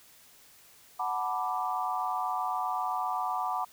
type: chord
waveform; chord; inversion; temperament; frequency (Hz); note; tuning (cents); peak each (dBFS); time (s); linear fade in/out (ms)
sine; B minor seventh; second; equal; 740 / 880 / 987.8 / 1174.7; F#5 / A5 / B5 / D6; 0 / 0 / 0 / 0; -33 / -36 / -34 / -34; 0.99-3.65; 10
effects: white hiss -57 dBFS RMS until 3.72 s